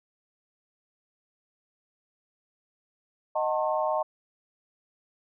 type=chord; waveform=sine; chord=D# diminished seventh; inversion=none; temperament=just; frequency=622.3 / 746.7 / 896 / 1075.3 Hz; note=D#5 / F#5 / A5 / C6; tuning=0 / +16 / +31 / +47 cents; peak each=-27 / -32 / -30 / -32 dBFS; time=3.35-4.03 s; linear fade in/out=10 ms; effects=none